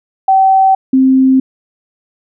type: tone pair in turn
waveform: sine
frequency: 768 / 262.9 Hz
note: G5 / C4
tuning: -36 / +8 cents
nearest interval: octave + perfect fifth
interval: 1856 cents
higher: first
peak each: -5 dBFS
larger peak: neither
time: 0.28-0.75 / 0.93-1.4 s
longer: neither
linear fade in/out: 5 ms
effects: none